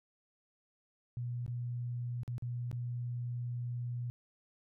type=tone with dropouts; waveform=sine; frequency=121.3 Hz; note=B2; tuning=31 cents flat; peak=-35 dBFS; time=1.17-4.1 s; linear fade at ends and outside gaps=0 ms; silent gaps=1.463-1.479 / 2.233-2.278 / 2.381-2.423 / 2.714-2.728 s; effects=none

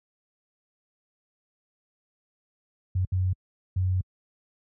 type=tone bursts at uneven times; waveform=sine; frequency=92.5 Hz; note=F#2; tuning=in tune; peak=-21 dBFS; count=3; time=2.95-3.05 / 3.12-3.33 / 3.76-4.01 s; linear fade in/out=5 ms; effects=high-pass 60 Hz 12 dB/octave

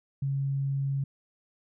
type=tone; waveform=sine; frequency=137.7 Hz; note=C#3; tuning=11 cents flat; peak=-26 dBFS; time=0.22-1.04 s; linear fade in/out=5 ms; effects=none

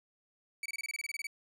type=tone bursts; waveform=40% pulse; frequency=2284 Hz; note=D7; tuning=49 cents flat; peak=-35 dBFS; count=13; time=0.63-1.269 s; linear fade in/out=2 ms; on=27 ms; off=24 ms; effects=low-pass 12000 Hz 12 dB/octave

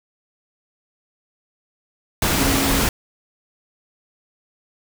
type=tone in noise; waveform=sine; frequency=272.6 Hz; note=C#4; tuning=29 cents flat; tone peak=-22 dBFS; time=2.39-2.81 s; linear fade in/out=2 ms; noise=pink; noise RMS=-19 dBFS; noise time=2.22-2.89 s; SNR=-6 dB; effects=none

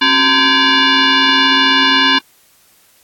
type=tone with frequency modulation; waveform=sine; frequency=918 Hz; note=A#5; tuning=27 cents flat; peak=-8 dBFS; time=0.01-2.19 s; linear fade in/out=10 ms; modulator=648 Hz; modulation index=4.9; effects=white hiss -51 dBFS RMS until 3.03 s + AAC 64 kbps

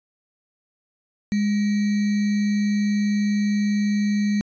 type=tone with sample-and-hold; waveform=sine; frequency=206.2 Hz; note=G#3; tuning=12 cents flat; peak=-18 dBFS; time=1.32-4.41 s; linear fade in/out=0 ms; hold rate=2100 Hz; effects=resampled to 16000 Hz

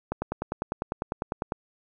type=click train; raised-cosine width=1 ms; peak=-14 dBFS; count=15; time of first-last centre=0.12-1.521 s; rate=9.99 Hz; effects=none

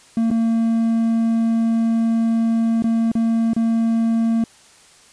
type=tone with dropouts; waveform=triangle; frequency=227.6 Hz; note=A#3; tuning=41 cents flat; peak=-13 dBFS; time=0.17-4.44 s; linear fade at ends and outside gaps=2 ms; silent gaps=0.304-0.312 / 2.823-2.841 / 3.117-3.152 / 3.534-3.564 s; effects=white hiss -49 dBFS RMS until 5.12 s + resampled to 22050 Hz

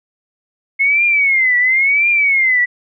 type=tone with vibrato; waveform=sine; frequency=2168 Hz; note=C#7; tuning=39 cents flat; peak=-10 dBFS; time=0.79-2.66 s; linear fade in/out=20 ms; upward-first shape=triangle; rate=0.96 Hz; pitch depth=190 cents each way; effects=none

